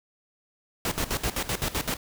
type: noise with tremolo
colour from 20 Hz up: pink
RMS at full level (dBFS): -27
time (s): 0.85-1.97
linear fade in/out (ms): 2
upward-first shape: square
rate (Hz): 7.8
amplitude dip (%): 80
effects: none